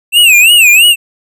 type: tone with vibrato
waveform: square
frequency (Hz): 2645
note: E7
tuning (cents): +5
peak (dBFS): -3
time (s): 0.12-0.96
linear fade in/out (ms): 50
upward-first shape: sine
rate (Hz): 3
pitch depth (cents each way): 170
effects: none